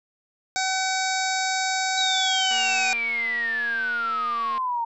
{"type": "harmonic tone", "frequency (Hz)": 758, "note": "F#5", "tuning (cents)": 42, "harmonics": [1, 2, 3, 5, 6, 7, 8, 9, 10], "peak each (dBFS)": [-26, -29, -31, -33, -34, -34, -35, -36, -36], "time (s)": [0.56, 2.93], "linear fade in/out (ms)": 0}
{"type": "exponential sweep", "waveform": "sine", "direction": "down", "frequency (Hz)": [3900, 915], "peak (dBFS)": -23, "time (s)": [1.97, 4.85], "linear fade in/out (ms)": 10}
{"type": "click train", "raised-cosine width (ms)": 0.3, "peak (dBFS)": -23, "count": 483, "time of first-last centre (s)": [2.51, 4.579], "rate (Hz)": 233}
{"effects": []}